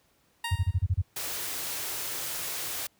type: tone with exponential decay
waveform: 15% pulse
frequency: 932.3 Hz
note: A#5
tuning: in tune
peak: -22 dBFS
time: 0.44-0.85 s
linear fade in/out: 5 ms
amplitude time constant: 88 ms
type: tone bursts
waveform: sine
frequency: 91.1 Hz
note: F#2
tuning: 26 cents flat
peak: -20 dBFS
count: 7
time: 0.51-1.017 s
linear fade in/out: 10 ms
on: 45 ms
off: 32 ms
type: band-stop noise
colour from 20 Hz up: white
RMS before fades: -34 dBFS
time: 1.16-2.87 s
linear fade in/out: 5 ms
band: 170 to 260 Hz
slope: 96 dB/octave
effects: pink hiss -67 dBFS RMS until 2.99 s + high-pass 60 Hz 12 dB/octave